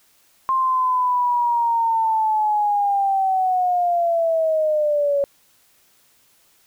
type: linear sweep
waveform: sine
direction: down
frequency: 1058 to 558 Hz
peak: -16 dBFS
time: 0.49-5.24 s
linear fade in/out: 0 ms
effects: white hiss -58 dBFS RMS until 6.66 s